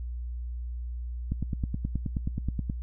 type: click train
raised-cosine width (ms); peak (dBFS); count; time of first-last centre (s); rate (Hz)
5; -17; 14; 1.32-2.699; 9.43
effects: noise-tail reverb RT60 0.1 s tail -22 dB re dry + added 60 Hz sine -32 dBFS peak until 2.82 s